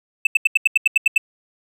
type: tone bursts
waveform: triangle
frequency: 2637 Hz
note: E7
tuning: in tune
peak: -8 dBFS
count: 10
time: 0.25-1.179 s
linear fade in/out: 5 ms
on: 20 ms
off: 81 ms
effects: none